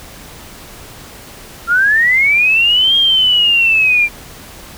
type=linear two-way sweep; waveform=sine; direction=up then down; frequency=1355 to 3242 to 2360 Hz; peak=-8 dBFS; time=1.67-4.09 s; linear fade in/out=50 ms; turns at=2.96 s; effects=pink hiss -35 dBFS RMS until 4.77 s